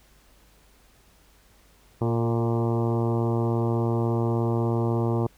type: harmonic tone with a mistuned harmonic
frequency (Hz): 116.54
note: A#2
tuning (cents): 0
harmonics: 1 / 2 / 3 / 4 / 5 / 6 / 7 / 8 / 9 / 10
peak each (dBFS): -24 / -29 / -28 / -32 / -37 / -38 / -38 / -39 / -41 / -44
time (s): 2.01-5.27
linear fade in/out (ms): 5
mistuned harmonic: 4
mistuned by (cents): -22
effects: added 50 Hz sine -59 dBFS peak until 5.37 s + pink hiss -59 dBFS RMS until 5.37 s